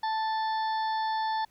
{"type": "harmonic tone", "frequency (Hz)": 880, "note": "A5", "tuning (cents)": 0, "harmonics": [1, 2, 4, 5, 6], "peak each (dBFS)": [-27, -38, -43, -43, -51], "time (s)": [0.03, 1.45], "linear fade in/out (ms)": 5, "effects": ["pink hiss -66 dBFS RMS until 1.5 s"]}